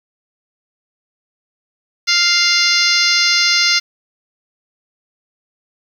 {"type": "harmonic tone with a mistuned harmonic", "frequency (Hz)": 698.5, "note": "F5", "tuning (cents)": 0, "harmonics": [2, 3, 4, 5, 6, 7, 8, 9], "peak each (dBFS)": [-21, -17, -22, -23, -18, -17, -21, -23], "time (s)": [2.07, 3.8], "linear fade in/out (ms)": 20, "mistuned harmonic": 8, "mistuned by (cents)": -37, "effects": ["7-bit"]}